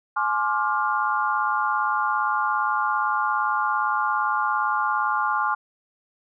sine chord, D half-diminished seventh, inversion second, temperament just, 845.8 / 1057.2 / 1174.7 / 1409.6 Hz, Ab5 / C6 / D6 / F6, +31 / +18 / 0 / +16 cents, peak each -26 dBFS, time 0.16-5.55 s, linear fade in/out 10 ms, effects none

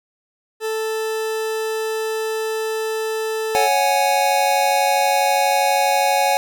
40% pulse tone, 440 Hz, A4, in tune, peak -20 dBFS, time 0.6-3.69 s, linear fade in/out 50 ms
square chord, C# suspended fourth, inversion none, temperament just, 554.4 / 739.2 / 831.5 Hz, C#5 / F#5 / G#5, 0 / -2 / +2 cents, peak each -22 / -20 / -19 dBFS, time 3.55-6.37 s, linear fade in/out 0 ms
effects none

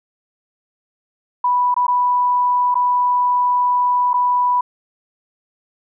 sine tone with dropouts, 986 Hz, B5, 3 cents flat, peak -13 dBFS, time 1.44-4.61 s, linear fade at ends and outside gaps 5 ms, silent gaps 1.743-1.764 / 1.868-1.88 / 2.744-2.753 / 4.133-4.14 s, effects none

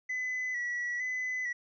triangle tone with vibrato, 1975.5 Hz, B6, in tune, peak -29 dBFS, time 0.09-1.53 s, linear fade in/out 10 ms, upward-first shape square, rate 1.1 Hz, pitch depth 32 cents each way, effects tanh soft clip ceiling -25 dBFS + resampled to 16000 Hz

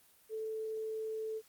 sine tone, 439 Hz, A4, 4 cents flat, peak -36 dBFS, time 0.29-1.42 s, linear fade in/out 50 ms, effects white hiss -65 dBFS RMS until 1.48 s + Opus 32 kbps

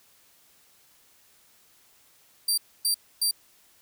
20% pulse tone bursts, 4699 Hz, D8, in tune, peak -16 dBFS, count 3, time 2.48-3.311 s, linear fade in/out 5 ms, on 97 ms, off 270 ms, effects white hiss -60 dBFS RMS until 3.81 s

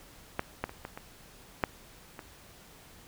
clicks, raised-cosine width 0.5 ms, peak -14 / -15 / -27 / -23 / -25 / -10 / -26 dBFS, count 7, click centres 0.394 / 0.64 / 0.694 / 0.851 / 0.975 / 1.638 / 2.192 s, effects pink hiss -54 dBFS RMS until 3.07 s

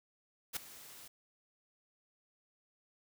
white noise with ADSR envelope, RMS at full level -35 dBFS, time 0.53-1.08 s, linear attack 35 ms, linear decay 6 ms, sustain -18 dB, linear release 6 ms, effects none

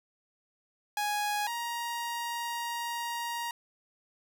sawtooth tone pair in turn, 830.6 / 941.8 Hz, G#5 / A#5, 0 / +18 cents, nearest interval major second, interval 218 cents, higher second, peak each -25 / -29 dBFS, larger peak first, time 0.97-1.47 / 1.47-3.51 s, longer second, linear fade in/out 2 ms, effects none

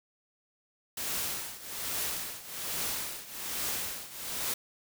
white noise with tremolo, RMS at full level -32 dBFS, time 0.97-4.54 s, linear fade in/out 5 ms, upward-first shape triangle, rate 1.2 Hz, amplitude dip 85%, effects none

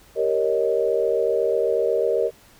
sine chord, Eb dominant seventh, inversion first, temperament equal, 392 / 466.2 / 554.4 / 622.3 Hz, G4 / Bb4 / Db5 / Eb5, 0 / 0 / 0 / 0 cents, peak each -25 / -21 / -26 / -25 dBFS, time 0.15-2.31 s, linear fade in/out 50 ms, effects pink hiss -52 dBFS RMS until 2.59 s

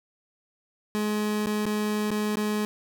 30% pulse tone with dropouts, 211 Hz, G#3, 28 cents sharp, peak -22 dBFS, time 0.95-2.65 s, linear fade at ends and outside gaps 0 ms, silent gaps 1.459-1.469 / 1.656-1.664 / 2.106-2.114 / 2.356-2.37 s, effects none

